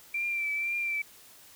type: tone with vibrato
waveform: sine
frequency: 2349 Hz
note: D7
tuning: in tune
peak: -28 dBFS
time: 0.14-1.02 s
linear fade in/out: 5 ms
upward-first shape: triangle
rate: 2 Hz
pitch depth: 39 cents each way
effects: white hiss -54 dBFS RMS until 1.55 s